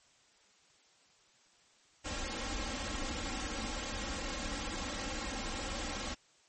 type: noise with comb filter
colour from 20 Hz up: pink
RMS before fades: -38 dBFS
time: 2.04-6.15 s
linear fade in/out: 20 ms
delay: 3.7 ms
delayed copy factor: +0.85
effects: white hiss -66 dBFS RMS until 6.48 s + MP3 32 kbps